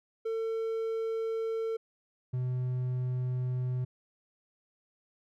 triangle tone pair in turn, 450 / 126.28 Hz, A4 / B2, +39 / +39 cents, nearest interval octave + minor seventh, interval 2200 cents, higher first, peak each -28 / -27 dBFS, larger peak second, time 0.25-1.77 / 2.33-3.85 s, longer neither, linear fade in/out 10 ms, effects none

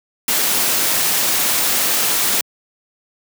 white noise, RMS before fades -17 dBFS, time 0.28-2.41 s, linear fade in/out 2 ms, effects high-pass 150 Hz 12 dB/octave

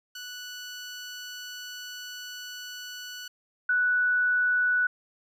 15% pulse / sine tone pair in turn, 1480 / 1480 Hz, F#6 / F#6, 0 / 0 cents, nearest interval unison, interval 0 cents, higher neither, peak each -31 / -21 dBFS, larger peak second, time 0.15-3.28 / 3.69-4.87 s, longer first, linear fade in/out 5 ms, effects resampled to 32000 Hz

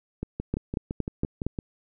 two click trains, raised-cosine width 3 ms, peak -13 / -17 dBFS, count 5 / 9, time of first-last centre 0.54-1.466 / 0.23-1.588 s, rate 4.32 / 5.89 Hz, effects none

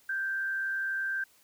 sine tone with frequency modulation, 1568 Hz, G6, in tune, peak -29 dBFS, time 0.09-1.24 s, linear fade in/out 5 ms, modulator 103 Hz, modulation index 0.32, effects white hiss -63 dBFS RMS until 1.43 s

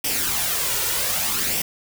white noise with flanger, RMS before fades -23 dBFS, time 0.04-1.62 s, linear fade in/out 5 ms, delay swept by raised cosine 0.36 to 2.16 ms, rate 0.64 Hz, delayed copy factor +0.55, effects none

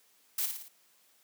blue noise with echo, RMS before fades -31 dBFS, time 0.38-0.46 s, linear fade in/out 5 ms, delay 56 ms, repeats 4, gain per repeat -5 dB, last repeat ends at 0.684 s, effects white hiss -66 dBFS RMS until 1.23 s + high-pass 200 Hz 12 dB/octave

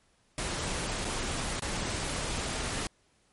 pink noise with dropouts, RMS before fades -33 dBFS, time 0.38-2.87 s, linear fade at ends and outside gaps 1 ms, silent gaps 1.046-1.05 / 1.596-1.621 s, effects pink hiss -68 dBFS RMS until 3.32 s + MP3 48 kbps

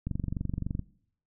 click train, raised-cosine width 5 ms, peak -19 dBFS, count 18, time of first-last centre 0.07-0.793 s, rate 23.5 Hz, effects noise-tail reverb RT60 0.6 s tail -20 dB re dry

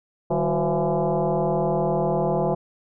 sine tone with frequency modulation, 151.9 Hz, D#3, 41 cents flat, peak -19 dBFS, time 0.3-2.55 s, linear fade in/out 10 ms, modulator 172 Hz, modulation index 4.1, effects none

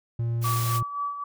triangle tone, 116.8 Hz, A#2, 4 cents sharp, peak -22 dBFS, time 0.19-0.83 s, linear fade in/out 5 ms
white noise, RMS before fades -33 dBFS, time 0.41-0.81 s, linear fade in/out 50 ms
sine tone with tremolo, 1148 Hz, D6, 40 cents flat, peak -25 dBFS, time 0.44-1.24 s, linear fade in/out 5 ms, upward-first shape sine, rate 3.8 Hz, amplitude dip 60%
effects none

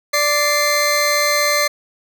20% pulse tone pair together, 585 / 2086 Hz, D5 / C7, -7 / -6 cents, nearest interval octave + minor seventh, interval 2201 cents, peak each -12 dBFS, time 0.13-1.68 s, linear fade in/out 10 ms, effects none

